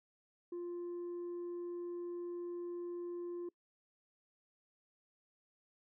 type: tone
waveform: sine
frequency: 349.2 Hz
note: F4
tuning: in tune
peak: -37 dBFS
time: 0.52-3.49 s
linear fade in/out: 5 ms
effects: noise-tail reverb RT60 0.1 s tail -25 dB re dry + tanh soft clip ceiling -39 dBFS